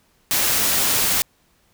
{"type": "noise", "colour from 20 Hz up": "white", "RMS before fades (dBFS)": -19, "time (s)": [0.31, 1.22], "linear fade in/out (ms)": 0, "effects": ["pink hiss -61 dBFS RMS until 1.73 s"]}